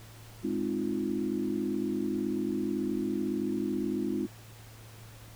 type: chord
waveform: sine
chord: F minor seventh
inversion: first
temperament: equal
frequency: 207.7 / 261.6 / 311.1 / 349.2 Hz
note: Ab3 / C4 / Eb4 / F4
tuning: 0 / 0 / 0 / 0 cents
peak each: -34 dBFS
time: 0.43-4.27 s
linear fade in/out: 20 ms
effects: added 111 Hz sine -49 dBFS peak until 5.35 s + pink hiss -53 dBFS RMS until 5.35 s